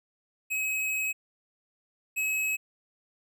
square tone pair in turn, 2552 / 2564 Hz, D#7 / E7, +43 / -49 cents, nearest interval unison, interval 8 cents, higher second, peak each -28 / -27 dBFS, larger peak second, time 0.5-1.13 / 2.16-2.57 s, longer first, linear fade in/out 20 ms, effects none

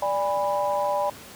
sine chord, G# diminished, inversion second, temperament equal with one note detuned, 587.3 / 815.9 / 987.8 Hz, D5 / G#5 / B5, 0 / -31 / 0 cents, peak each -25 / -27 / -27 dBFS, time 0.02-1.1 s, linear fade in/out 5 ms, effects pink hiss -43 dBFS RMS until 1.35 s + high-pass 100 Hz 12 dB/octave

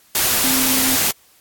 sine tone in noise, 261.6 Hz, C4, in tune, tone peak -23 dBFS, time 0.44-0.96 s, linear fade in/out 2 ms, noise white, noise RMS -17 dBFS, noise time 0.15-1.11 s, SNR -9 dB, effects white hiss -53 dBFS RMS until 1.4 s + AAC 64 kbps

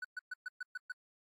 triangle tone bursts, 1491 Hz, F#6, 13 cents sharp, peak -36 dBFS, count 7, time 0.02-0.922 s, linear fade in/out 5 ms, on 26 ms, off 120 ms, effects AAC 48 kbps

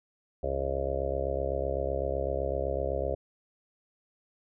harmonic tone, 67.9 Hz, C#2, 35 cents flat, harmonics 1 / 2 / 4 / 5 / 6 / 7 / 8 / 9 / 10, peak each -34 / -41 / -44 / -44 / -36 / -39 / -33 / -35 / -39 dBFS, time 0.43-3.15 s, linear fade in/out 5 ms, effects none

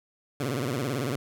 15% pulse tone with vibrato, 130.81 Hz, C3, in tune, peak -21 dBFS, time 0.4-1.16 s, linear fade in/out 2 ms, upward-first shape sine, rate 18 Hz, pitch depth 210 cents each way, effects none

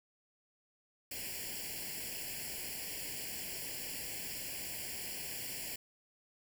white noise with comb filter, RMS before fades -42 dBFS, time 1.11-5.76 s, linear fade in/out 5 ms, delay 0.4 ms, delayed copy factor +1, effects none

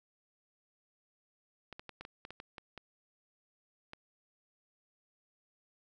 clicks, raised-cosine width 0.3 ms, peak -29 dBFS, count 11, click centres 1.727 / 1.795 / 1.893 / 2.01 / 2.051 / 2.251 / 2.306 / 2.401 / 2.582 / 2.777 / 3.934 s, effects none

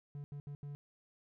triangle tone bursts at uneven times, 143.9 Hz, D3, 35 cents flat, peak -40 dBFS, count 4, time 0.15-0.24 / 0.32-0.4 / 0.47-0.55 / 0.63-0.75 s, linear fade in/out 0 ms, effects none

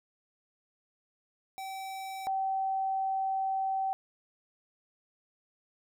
square / sine tone pair in turn, 770 / 770 Hz, G5 / G5, -31 / -31 cents, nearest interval unison, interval 0 cents, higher neither, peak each -38 / -28 dBFS, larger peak second, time 1.58-2.27 / 2.27-3.93 s, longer second, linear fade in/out 0 ms, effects none

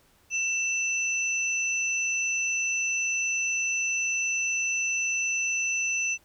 sine tone pair together, 2671 / 5996 Hz, E7 / F#8, +22 / +22 cents, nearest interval octave + major second, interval 1400 cents, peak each -26 / -30 dBFS, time 0.3-6.18 s, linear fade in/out 50 ms, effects pink hiss -62 dBFS RMS until 6.24 s

